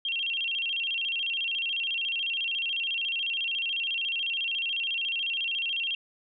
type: tone with vibrato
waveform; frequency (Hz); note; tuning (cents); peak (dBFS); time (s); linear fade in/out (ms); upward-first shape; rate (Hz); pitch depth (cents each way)
sine; 2960; F#7; 0; -27; 0.05-5.95; 2; square; 14; 140
effects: none